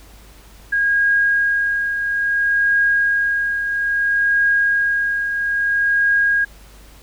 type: tone with tremolo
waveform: sine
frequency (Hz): 1633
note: G#6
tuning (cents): -30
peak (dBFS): -12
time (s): 0.72-6.45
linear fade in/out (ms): 10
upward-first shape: triangle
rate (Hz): 0.6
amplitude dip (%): 55
effects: added 50 Hz sine -43 dBFS peak until 7.02 s + pink hiss -47 dBFS RMS until 7.02 s